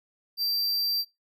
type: tone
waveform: square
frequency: 4699 Hz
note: D8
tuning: in tune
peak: -25 dBFS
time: 0.37-1.05 s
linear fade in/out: 50 ms
effects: noise-tail reverb RT60 0.2 s tail -20 dB re dry